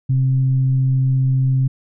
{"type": "tone with frequency modulation", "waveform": "sine", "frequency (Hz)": 131.3, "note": "C3", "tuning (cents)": 6, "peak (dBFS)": -13, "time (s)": [0.09, 1.68], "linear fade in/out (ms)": 10, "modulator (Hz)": 134, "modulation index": 0.22, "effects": []}